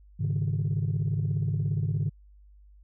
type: chord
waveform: sine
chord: Ab suspended fourth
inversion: none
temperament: equal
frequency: 103.83 / 138.59 / 155.56 Hz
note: Ab2 / Db3 / Eb3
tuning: 0 / 0 / 0 cents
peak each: -27 / -28 / -28 dBFS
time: 0.19-2.1 s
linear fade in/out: 20 ms
effects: tanh soft clip ceiling -20 dBFS + added 50 Hz sine -51 dBFS peak until 2.83 s